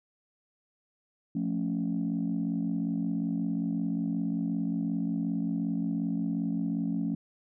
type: chord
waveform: sine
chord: F augmented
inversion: none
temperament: equal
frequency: 174.61 / 220 / 277.2 Hz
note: F3 / A3 / C#4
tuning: 0 / 0 / 0 cents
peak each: -31 dBFS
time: 1.35-7.15 s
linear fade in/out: 5 ms
effects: tanh soft clip ceiling -21 dBFS